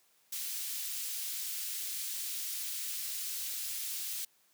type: high-pass noise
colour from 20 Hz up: white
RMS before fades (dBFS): -38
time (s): 0.32-4.25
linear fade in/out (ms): 5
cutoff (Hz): 3000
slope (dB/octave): 12
effects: white hiss -69 dBFS RMS until 4.53 s + high-pass 150 Hz 12 dB/octave